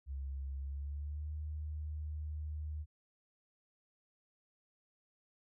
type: tone with pitch glide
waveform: sine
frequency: 68.2 to 76.11 Hz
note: C#2 to D#2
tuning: -28 to -38 cents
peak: -38 dBFS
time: 0.06-2.86 s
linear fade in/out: 50 ms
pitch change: +190 cents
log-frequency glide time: 0.59-1.32 s
effects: none